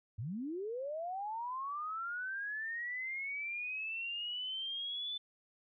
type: linear sweep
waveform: sine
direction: up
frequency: 93.5 to 3520 Hz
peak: -37 dBFS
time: 0.18-5.18 s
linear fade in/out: 10 ms
effects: none